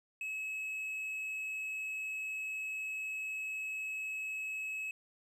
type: tone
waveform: triangle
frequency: 2576 Hz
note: E7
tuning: 41 cents flat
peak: -35 dBFS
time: 0.21-4.91 s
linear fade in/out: 2 ms
effects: none